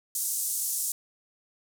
pink band-pass noise, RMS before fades -30 dBFS, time 0.15-0.92 s, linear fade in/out 2 ms, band 7100 to 14000 Hz, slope 24 dB/octave, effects none

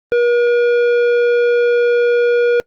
triangle tone with tanh clipping, 479.4 Hz, A#4, 48 cents sharp, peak -12 dBFS, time 0.12-2.6 s, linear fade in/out 0 ms, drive 15 dB, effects noise-tail reverb RT60 0.1 s tail -23 dB re dry + Opus 32 kbps

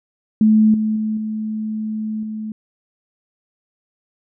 sine tone with level steps, 216.6 Hz, A3, 27 cents flat, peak -9 / -16 / -18 / -21 / -24 dBFS, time 0.41-2.52 s, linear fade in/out 2 ms, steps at 0.74 / 0.96 / 1.17 / 2.23 s, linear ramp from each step 2 ms, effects none

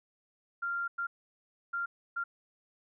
sine tone bursts at uneven times, 1390 Hz, F6, 9 cents flat, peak -31 dBFS, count 4, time 0.62-0.88 / 0.98-1.07 / 1.73-1.86 / 2.16-2.24 s, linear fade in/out 10 ms, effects none

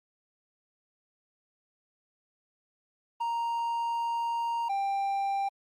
triangle tone pair in turn, 932.3 / 790.1 Hz, A#5 / G5, 0 / +13 cents, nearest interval minor third, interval 287 cents, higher first, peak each -26 / -25 dBFS, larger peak second, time 3.2-4.69 / 4.69-5.49 s, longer first, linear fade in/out 10 ms, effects Opus 32 kbps

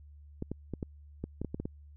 clicks, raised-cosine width 3 ms, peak -22 dBFS, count 10, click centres 0.424 / 0.516 / 0.737 / 0.828 / 1.24 / 1.416 / 1.447 / 1.545 / 1.6 / 1.655 s, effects added 73 Hz sine -50 dBFS peak until 1.96 s

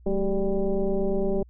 sine tone with frequency modulation, 186.6 Hz, F#3, 15 cents sharp, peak -21 dBFS, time 0.06-1.43 s, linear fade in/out 5 ms, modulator 201 Hz, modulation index 1.8, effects added 60 Hz sine -48 dBFS peak until 1.49 s

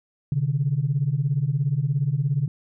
sine beating tone pair, 130.81 / 147.81 Hz, C3 / D3, 0 / +11 cents, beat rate 17 Hz, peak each -23 / -22 dBFS, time 0.32-2.48 s, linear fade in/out 2 ms, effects tanh soft clip ceiling -12 dBFS

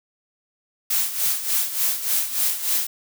blue noise with tremolo, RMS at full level -20 dBFS, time 0.9-2.87 s, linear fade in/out 5 ms, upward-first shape sine, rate 3.4 Hz, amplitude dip 70%, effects none

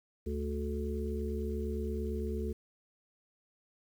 harmonic tone with a mistuned harmonic, 73.42 Hz, D2, in tune, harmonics 1 / 3 / 5 / 6, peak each -35 / -39 / -40 / -40 dBFS, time 0.26-2.53 s, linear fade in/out 10 ms, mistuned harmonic 6, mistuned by -18 cents, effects 10-bit

